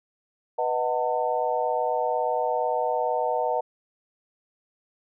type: chord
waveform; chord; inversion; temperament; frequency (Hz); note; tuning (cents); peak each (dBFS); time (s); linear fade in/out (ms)
sine; B dominant seventh; none; equal with one note detuned; 493.9 / 622.3 / 740 / 898; B4 / D#5 / F#5 / A5; 0 / 0 / 0 / +35; -28; 0.58-3.61; 10
effects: none